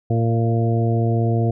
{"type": "harmonic tone with a mistuned harmonic", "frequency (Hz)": 115.1, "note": "A#2", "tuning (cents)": -22, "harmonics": [1, 2, 3, 4, 5, 6], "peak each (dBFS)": [-17, -25, -26, -27, -34, -28], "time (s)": [0.1, 1.51], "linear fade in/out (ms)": 5, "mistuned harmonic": 5, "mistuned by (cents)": 19, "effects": []}